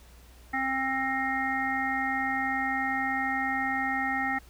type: harmonic tone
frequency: 265.5 Hz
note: C4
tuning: 25 cents sharp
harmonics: 1 / 3 / 5 / 7 / 8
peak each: -34 / -31 / -36 / -30 / -36 dBFS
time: 0.53-4.39 s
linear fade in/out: 10 ms
effects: added 60 Hz sine -51 dBFS peak until 4.49 s + pink hiss -57 dBFS RMS until 4.49 s